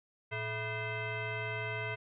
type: tone with frequency modulation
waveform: sine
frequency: 978 Hz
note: B5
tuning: 17 cents flat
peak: -34 dBFS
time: 0.31-1.96 s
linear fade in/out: 20 ms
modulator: 546 Hz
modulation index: 3
effects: none